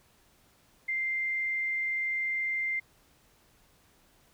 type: tone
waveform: sine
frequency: 2093 Hz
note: C7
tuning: in tune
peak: -28 dBFS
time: 0.88-2.8 s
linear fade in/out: 10 ms
effects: pink hiss -64 dBFS RMS until 4.33 s

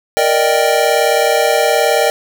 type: chord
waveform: square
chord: Eb major seventh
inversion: second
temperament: equal with one note detuned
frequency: 466.2 / 587.3 / 626.2 / 784 Hz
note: Bb4 / D5 / Eb5 / G5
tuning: 0 / 0 / +11 / 0 cents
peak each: -17 dBFS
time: 0.17-2.1 s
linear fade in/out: 0 ms
effects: none

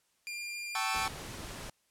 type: tone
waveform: sawtooth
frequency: 2398 Hz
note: D7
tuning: 36 cents sharp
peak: -34 dBFS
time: 0.27-1.06 s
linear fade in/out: 0 ms
type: chord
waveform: sawtooth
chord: A dominant seventh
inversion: third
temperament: equal with one note detuned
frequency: 769.2 / 880 / 1108.7 / 1318.5 Hz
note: G5 / A5 / C#6 / E6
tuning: -33 / 0 / 0 / 0 cents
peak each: -33 dBFS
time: 0.75-1.08 s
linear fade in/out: 2 ms
type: noise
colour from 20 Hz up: pink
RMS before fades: -43 dBFS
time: 0.94-1.7 s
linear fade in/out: 5 ms
effects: white hiss -73 dBFS RMS until 1.9 s + low-pass 11000 Hz 12 dB/octave

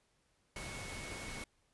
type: tone in noise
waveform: sine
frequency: 2204 Hz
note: C#7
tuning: 11 cents flat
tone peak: -49 dBFS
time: 0.56-1.44 s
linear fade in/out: 2 ms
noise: pink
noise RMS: -45 dBFS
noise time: 0.56-1.44 s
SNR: -7 dB
effects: pink hiss -75 dBFS RMS until 1.73 s + resampled to 24000 Hz

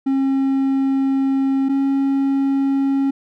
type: tone pair in turn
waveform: triangle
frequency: 270 / 273.5 Hz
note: C#4 / C#4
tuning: -45 / -23 cents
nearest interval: unison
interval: 22 cents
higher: second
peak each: -13 dBFS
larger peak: neither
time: 0.06-1.69 / 1.69-3.11 s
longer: first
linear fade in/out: 10 ms
effects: none

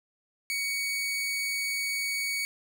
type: tone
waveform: sawtooth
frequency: 2242 Hz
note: C#7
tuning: 19 cents sharp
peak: -25 dBFS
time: 0.5-2.45 s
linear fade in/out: 0 ms
effects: none

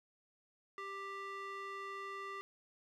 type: tone with band-pass filter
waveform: square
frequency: 393.6 Hz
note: G4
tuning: 7 cents sharp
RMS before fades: -45 dBFS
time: 0.78-2.41 s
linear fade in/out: 0 ms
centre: 1500 Hz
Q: 1.9
effects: none

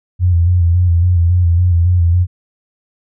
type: tone with vibrato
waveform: sine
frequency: 87.31 Hz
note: F2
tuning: in tune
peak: -8 dBFS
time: 0.19-2.27 s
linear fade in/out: 50 ms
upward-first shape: square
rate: 3.6 Hz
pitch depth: 46 cents each way
effects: none

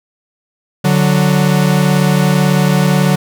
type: tone pair together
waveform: 45% pulse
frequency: 146.83 / 184.99 Hz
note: D3 / F#3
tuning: 0 / 0 cents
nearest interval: major third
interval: 400 cents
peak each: -12 dBFS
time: 0.84-3.16 s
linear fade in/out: 10 ms
effects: none

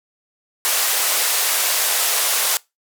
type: band-pass noise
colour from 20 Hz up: white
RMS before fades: -19 dBFS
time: 0.65-2.57 s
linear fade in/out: 0 ms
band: 470 to 15000 Hz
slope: 24 dB/octave
effects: noise-tail reverb RT60 0.2 s tail -22 dB re dry

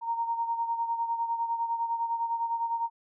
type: beating tone pair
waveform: sine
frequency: 925 / 934.9 Hz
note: A#5 / A#5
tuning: -14 / +5 cents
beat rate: 9.9 Hz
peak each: -28 / -35 dBFS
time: 0.01-2.9 s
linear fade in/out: 50 ms
effects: none

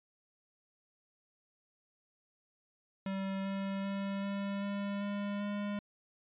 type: tone with pitch steps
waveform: square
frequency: 193.5 / 195.3 / 197.11 / 198.94 / 200.8 / 202.7 / 204.5 Hz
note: G3 / G3 / G3 / G3 / G3 / G#3 / G#3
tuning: -22 / -6 / +10 / +26 / +42 / -42 / -26 cents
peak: -35 dBFS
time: 3.06-5.79 s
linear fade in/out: 2 ms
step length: 390 ms
effects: resampled to 8000 Hz

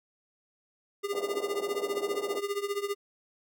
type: tone with tremolo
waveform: square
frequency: 404.1 Hz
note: G#4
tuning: 47 cents flat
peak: -27 dBFS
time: 1.03-2.95 s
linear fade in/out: 20 ms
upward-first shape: triangle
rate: 15 Hz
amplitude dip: 90%
type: band-pass noise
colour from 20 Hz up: pink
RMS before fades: -39 dBFS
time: 1.12-2.4 s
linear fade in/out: 10 ms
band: 350 to 640 Hz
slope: 24 dB/octave
effects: none

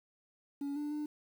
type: tone with pitch steps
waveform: sine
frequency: 282.6 / 294.8 / 298.8 Hz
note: C#4 / D4 / D4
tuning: +34 / +7 / +30 cents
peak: -32 dBFS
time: 0.61-1.06 s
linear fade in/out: 5 ms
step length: 150 ms
effects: tanh soft clip ceiling -34 dBFS + 10-bit

